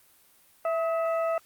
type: harmonic tone with a mistuned harmonic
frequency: 659.3 Hz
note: E5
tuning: in tune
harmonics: 1 / 2 / 3 / 4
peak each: -25 / -32 / -43 / -45 dBFS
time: 0.65-1.38 s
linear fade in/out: 2 ms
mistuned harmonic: 2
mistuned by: -56 cents
effects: white hiss -60 dBFS RMS until 1.45 s + Opus 32 kbps